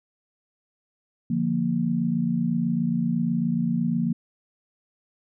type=chord; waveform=sine; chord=Bb major; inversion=first; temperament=equal; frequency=146.83 / 174.61 / 233.1 Hz; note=D3 / F3 / Bb3; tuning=0 / 0 / 0 cents; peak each=-30 / -25 / -24 dBFS; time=1.3-4.13 s; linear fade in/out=5 ms; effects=none